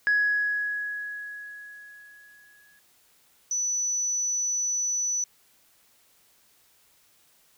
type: tone with exponential decay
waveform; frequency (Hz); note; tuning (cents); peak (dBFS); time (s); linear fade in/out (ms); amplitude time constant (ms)
sine; 1674; G#6; +13; -17; 0.07-2.79; 0; 590
type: tone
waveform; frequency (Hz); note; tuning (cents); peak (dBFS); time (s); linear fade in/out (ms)
sine; 5960; F#8; +12; -24; 3.51-5.24; 2
effects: tanh soft clip ceiling -16 dBFS + white hiss -62 dBFS RMS until 7.57 s